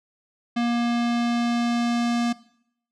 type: tone with low-pass filter sweep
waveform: square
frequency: 237.1 Hz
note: A#3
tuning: 30 cents sharp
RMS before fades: -23 dBFS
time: 0.56-2.33 s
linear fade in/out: 10 ms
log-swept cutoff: 3900 to 5900 Hz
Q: 1.1
effects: noise-tail reverb RT60 0.7 s tail -19 dB re dry